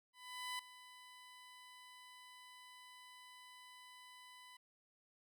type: tone with ADSR envelope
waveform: 15% pulse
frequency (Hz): 1000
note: B5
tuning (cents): +21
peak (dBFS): -34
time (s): 0.13-4.57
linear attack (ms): 460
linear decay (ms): 4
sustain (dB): -16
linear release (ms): 6
effects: none